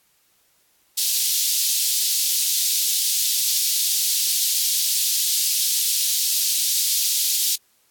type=high-pass noise; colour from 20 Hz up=pink; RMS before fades=-21 dBFS; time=0.97-7.56 s; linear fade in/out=10 ms; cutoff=3800 Hz; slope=24 dB/octave; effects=white hiss -62 dBFS RMS until 7.9 s + AAC 64 kbps